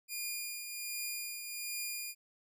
10% pulse tone with tremolo, 2423 Hz, D#7, 47 cents flat, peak -27 dBFS, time 0.08-2.15 s, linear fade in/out 50 ms, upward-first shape triangle, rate 1.3 Hz, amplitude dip 50%, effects none

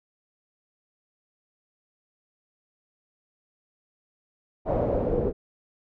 pink noise with low-pass filter sweep, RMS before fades -25 dBFS, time 4.65-5.33 s, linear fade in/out 50 ms, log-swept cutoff 660 to 440 Hz, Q 4.1, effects none

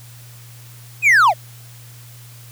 triangle linear sweep, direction down, 2590 to 561 Hz, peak -7 dBFS, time 1.02-1.34 s, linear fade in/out 50 ms, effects added 119 Hz sine -39 dBFS peak until 2.51 s + white hiss -45 dBFS RMS until 2.51 s

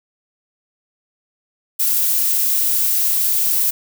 violet noise, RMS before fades -17 dBFS, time 1.79-3.71 s, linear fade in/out 10 ms, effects none

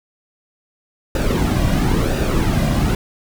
brown noise with flanger, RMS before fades -17 dBFS, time 1.15-2.95 s, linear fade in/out 2 ms, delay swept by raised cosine 0.92 to 2.32 ms, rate 0.98 Hz, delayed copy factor -0.6, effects none

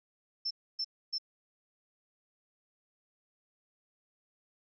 sine tone bursts, 5330 Hz, E8, 18 cents sharp, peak -31 dBFS, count 3, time 0.45-1.184 s, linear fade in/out 10 ms, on 58 ms, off 280 ms, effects none

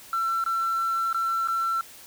triangle tone with dropouts, 1347 Hz, E6, 37 cents sharp, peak -20 dBFS, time 0.13-1.81 s, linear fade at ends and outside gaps 2 ms, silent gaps 0.44-0.462 / 1.129-1.145 / 1.475-1.484 s, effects tanh soft clip ceiling -19 dBFS + white hiss -47 dBFS RMS until 2.06 s

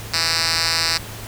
5% pulse tone with band-pass filter, 164.5 Hz, E3, 3 cents flat, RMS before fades -20 dBFS, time 0.13-0.98 s, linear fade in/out 10 ms, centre 4700 Hz, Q 1.9, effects added 107 Hz sine -35 dBFS peak until 1.27 s + pink hiss -35 dBFS RMS until 1.27 s

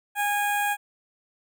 15% pulse tone with notch filter, 821 Hz, G#5, 20 cents flat, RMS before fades -25 dBFS, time 0.15-0.77 s, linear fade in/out 50 ms, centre 4400 Hz, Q 0.55, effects none

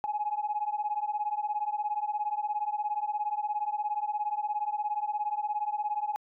sine beating tone pair, 830.6 / 847.6 Hz, G#5 / G#5, 0 / +35 cents, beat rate 17 Hz, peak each -31 dBFS, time 0.04-6.16 s, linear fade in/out 0 ms, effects tanh soft clip ceiling -21 dBFS

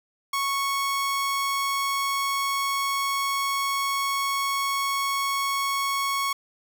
sawtooth tone, 1105 Hz, C#6, 6 cents flat, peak -20 dBFS, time 0.33-6.33 s, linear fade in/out 5 ms, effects none

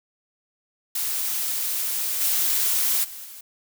blue noise with level steps, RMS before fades -26 / -22 / -38 / -41 dBFS, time 0.95-3.41 s, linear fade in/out 5 ms, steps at 2.2 / 3.03 / 3.24 s, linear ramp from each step 20 ms, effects none

